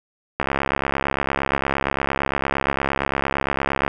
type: click train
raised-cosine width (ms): 0.5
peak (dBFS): -5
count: 240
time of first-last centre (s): 0.4-3.879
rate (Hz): 68.7
effects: none